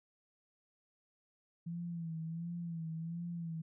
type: tone with vibrato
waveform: sine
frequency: 166.7 Hz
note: E3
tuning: 20 cents sharp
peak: -38 dBFS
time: 1.66-3.62 s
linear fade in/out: 10 ms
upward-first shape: sine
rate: 1.4 Hz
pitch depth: 60 cents each way
effects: none